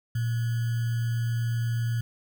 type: tone with sample-and-hold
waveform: sine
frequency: 116.54 Hz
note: A#2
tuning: in tune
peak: -24 dBFS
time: 0.15-2.01 s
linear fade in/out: 5 ms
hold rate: 1575 Hz
effects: none